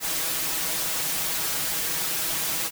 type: noise with comb filter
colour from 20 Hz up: white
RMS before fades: -27 dBFS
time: 0-2.71 s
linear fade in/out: 50 ms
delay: 6.2 ms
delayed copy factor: +0.9
effects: none